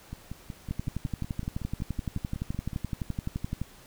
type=two click trains; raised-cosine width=5 ms; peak=-18 / -24 dBFS; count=35 / 15; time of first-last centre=0.71-3.616 / 0.13-2.732 s; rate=11.7 / 5.38 Hz; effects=pink hiss -53 dBFS RMS until 3.86 s